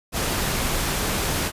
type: noise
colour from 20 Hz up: pink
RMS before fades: -24 dBFS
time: 0.12-1.52 s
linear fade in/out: 50 ms
effects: resampled to 32000 Hz